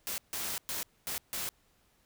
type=noise bursts at uneven times; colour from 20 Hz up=white; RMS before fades=-36 dBFS; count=5; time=0.07-0.18 / 0.33-0.58 / 0.69-0.83 / 1.07-1.18 / 1.33-1.49 s; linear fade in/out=0 ms; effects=pink hiss -69 dBFS RMS until 2.05 s